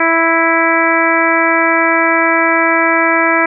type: harmonic tone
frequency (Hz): 329.7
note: E4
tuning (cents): 0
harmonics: 1 / 2 / 3 / 4 / 5 / 6 / 7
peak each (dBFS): -17 / -17 / -17 / -17 / -17 / -17 / -17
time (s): 0-3.46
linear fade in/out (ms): 5
effects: none